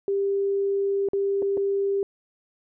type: tone with dropouts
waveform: sine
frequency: 396.3 Hz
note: G4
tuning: 19 cents sharp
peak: -21 dBFS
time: 0.08-2.03 s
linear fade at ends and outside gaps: 1 ms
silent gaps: 1.087-1.133 / 1.421-1.425 / 1.571-1.575 s
effects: none